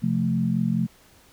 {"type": "chord", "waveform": "sine", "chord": "F major", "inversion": "second", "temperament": "equal", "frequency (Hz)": [130.81, 174.61, 220], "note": ["C3", "F3", "A3"], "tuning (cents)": [0, 0, 0], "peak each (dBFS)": [-27, -24, -24], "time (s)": [0.02, 0.87], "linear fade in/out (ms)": 20, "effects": ["pink hiss -55 dBFS RMS until 1.32 s"]}